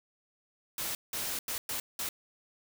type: noise bursts at uneven times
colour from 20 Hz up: white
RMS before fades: -35 dBFS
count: 5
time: 0.78-0.95 / 1.13-1.39 / 1.48-1.58 / 1.69-1.8 / 1.99-2.09 s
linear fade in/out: 2 ms
effects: none